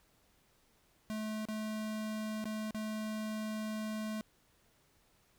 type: tone with dropouts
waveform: square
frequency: 216 Hz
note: A3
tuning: 32 cents flat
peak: -37 dBFS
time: 1.1-4.21 s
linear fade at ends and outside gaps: 0 ms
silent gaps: 1.453-1.486 / 2.442-2.455 / 2.708-2.746 s
effects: pink hiss -70 dBFS RMS until 5.38 s